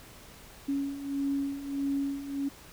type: beating tone pair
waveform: sine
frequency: 277.2 / 278.8 Hz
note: C#4 / C#4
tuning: 0 / +10 cents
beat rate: 1.6 Hz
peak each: -35 / -30 dBFS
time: 0.68-2.49 s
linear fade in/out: 10 ms
effects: pink hiss -51 dBFS RMS until 2.72 s